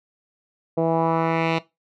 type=tone with low-pass filter sweep; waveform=10% pulse; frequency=163.9 Hz; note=E3; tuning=10 cents flat; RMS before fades=-21 dBFS; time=0.77-1.59 s; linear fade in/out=10 ms; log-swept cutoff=550 to 3300 Hz; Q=1.9; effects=noise-tail reverb RT60 0.2 s tail -18 dB re dry